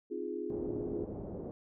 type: chord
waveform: sine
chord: F minor seventh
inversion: second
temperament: equal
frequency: 261.6 / 311.1 / 349.2 / 415.3 Hz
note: C4 / Eb4 / F4 / Ab4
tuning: 0 / 0 / 0 / 0 cents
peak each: -44 / -43 / -39 / -39 dBFS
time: 0.1-1.06 s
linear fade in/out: 20 ms
type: low-pass noise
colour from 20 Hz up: white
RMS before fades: -42 dBFS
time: 0.5-1.51 s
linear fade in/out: 0 ms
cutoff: 500 Hz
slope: 24 dB/octave
effects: none